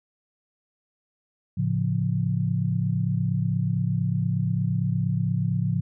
sine chord, A augmented, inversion none, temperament equal, 110 / 138.59 / 174.61 Hz, A2 / C#3 / E#3, 0 / 0 / 0 cents, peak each -26 dBFS, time 1.57-5.81 s, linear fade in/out 10 ms, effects none

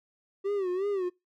triangle tone with vibrato, 383.1 Hz, G4, 40 cents flat, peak -25 dBFS, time 0.44-1.1 s, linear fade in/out 20 ms, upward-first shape sine, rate 2.8 Hz, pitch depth 120 cents each way, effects noise-tail reverb RT60 0.2 s tail -22 dB re dry

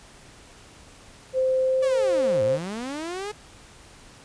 sine tone with pitch glide, 520 to 527.6 Hz, C5 to C5, -11 to +14 cents, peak -19 dBFS, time 1.33-2.59 s, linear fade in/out 50 ms, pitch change +25 cents, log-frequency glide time 1.62-2.09 s
sawtooth linear two-way sweep, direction down then up, 587.3 to 101.9 to 427.8 Hz, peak -26 dBFS, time 1.82-3.32 s, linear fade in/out 10 ms, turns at 2.43 s
effects pink hiss -49 dBFS RMS until 4.24 s + resampled to 22050 Hz

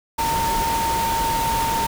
sine tone in noise, 913 Hz, A#5, 36 cents flat, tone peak -20 dBFS, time 0.18-1.87 s, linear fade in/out 10 ms, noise pink, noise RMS -26 dBFS, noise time 0.18-1.87 s, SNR +3 dB, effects none

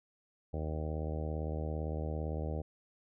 harmonic tone, 77.7 Hz, D#2, 2 cents flat, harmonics 1 / 2 / 3 / 4 / 5 / 6 / 7 / 8 / 9 / 10, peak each -36 / -41 / -47 / -46 / -48 / -45 / -46 / -48 / -55 / -51 dBFS, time 0.53-2.62 s, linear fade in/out 10 ms, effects none

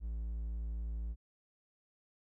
triangle tone, 56 Hz, A1, 31 cents sharp, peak -34 dBFS, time 0-1.16 s, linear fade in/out 50 ms, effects none

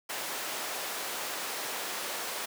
pink high-pass noise, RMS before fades -36 dBFS, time 0.09-2.46 s, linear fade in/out 10 ms, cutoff 520 Hz, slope 12 dB/octave, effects none

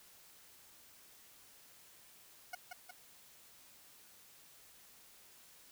20% pulse tone with echo, 725 Hz, F#5, 35 cents flat, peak -35 dBFS, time 2.53-2.55 s, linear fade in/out 5 ms, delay 180 ms, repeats 2, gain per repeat -4 dB, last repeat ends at 2.91 s, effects white hiss -61 dBFS RMS until 5.71 s

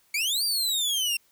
sawtooth exponential two-way sweep, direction up then down, 2217 to 4784 to 2712 Hz, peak -21 dBFS, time 0.14-1.17 s, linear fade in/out 5 ms, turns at 0.44 s, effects white hiss -64 dBFS RMS until 1.31 s

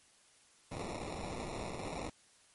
blue noise with sample-and-hold, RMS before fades -41 dBFS, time 0.71-2.1 s, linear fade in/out 10 ms, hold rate 1575 Hz, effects white hiss -65 dBFS RMS until 2.54 s + MP3 48 kbps

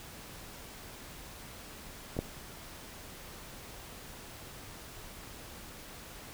clicks, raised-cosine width 2 ms, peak -25 / -17 dBFS, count 2, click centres 2.167 / 2.19 s, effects pink hiss -48 dBFS RMS until 6.33 s

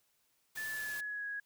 white noise, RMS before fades -47 dBFS, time 0.55-1.01 s, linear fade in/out 10 ms
sine tone with pitch glide, 1747 to 1659.5 Hz, A6 to G#6, -13 to -2 cents, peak -37 dBFS, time 0.57-1.4 s, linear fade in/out 5 ms, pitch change -89 cents, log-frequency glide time 0.68-1.26 s
effects white hiss -75 dBFS RMS until 1.45 s

